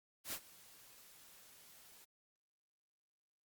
white noise with ADSR envelope, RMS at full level -41 dBFS, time 0.24-2.05 s, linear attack 89 ms, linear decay 63 ms, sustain -20 dB, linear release 10 ms, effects Opus 48 kbps

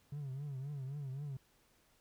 triangle tone with vibrato, 138.59 Hz, C#3, in tune, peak -37 dBFS, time 0.12-1.37 s, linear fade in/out 5 ms, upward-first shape triangle, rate 3.8 Hz, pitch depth 140 cents each way, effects tanh soft clip ceiling -34 dBFS + pink hiss -71 dBFS RMS until 2 s

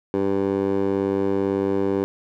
15% pulse tone with band-pass filter, 98 Hz, G2, in tune, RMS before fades -22 dBFS, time 0.14-2.04 s, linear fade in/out 0 ms, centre 440 Hz, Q 2, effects none

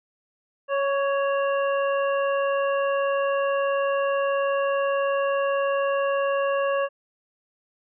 harmonic tone with a mistuned harmonic, 554.4 Hz, C#5, in tune, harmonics 1 / 2 / 3 / 5, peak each -22 / -28 / -32 / -36 dBFS, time 0.68-6.89 s, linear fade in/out 50 ms, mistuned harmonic 2, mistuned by +18 cents, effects none

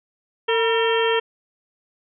harmonic tone with a mistuned harmonic, 453.4 Hz, A#4, 48 cents flat, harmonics 1 / 2 / 3 / 4 / 5 / 6 / 7, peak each -19 / -25 / -29 / -27 / -34 / -29 / -27 dBFS, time 0.48-1.2 s, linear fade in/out 10 ms, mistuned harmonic 2, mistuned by +89 cents, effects none

